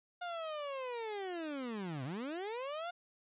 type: linear two-way sweep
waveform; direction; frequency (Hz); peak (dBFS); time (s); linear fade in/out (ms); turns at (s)
30% pulse; down then up; 717 to 122.6 to 717; -36; 0.21-2.91; 10; 2.04
effects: resampled to 8000 Hz + 13-bit